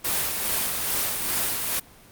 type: noise with tremolo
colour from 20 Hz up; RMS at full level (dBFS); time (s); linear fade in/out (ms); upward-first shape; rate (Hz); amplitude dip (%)
white; -24; 0.04-1.8; 10; sine; 2.4; 35
effects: pink hiss -50 dBFS RMS until 2.11 s + Opus 32 kbps